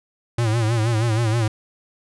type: tone with vibrato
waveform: square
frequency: 113.3 Hz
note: A#2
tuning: 49 cents flat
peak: -18 dBFS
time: 0.38-1.48 s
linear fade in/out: 5 ms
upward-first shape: sine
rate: 6.3 Hz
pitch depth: 96 cents each way
effects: resampled to 24000 Hz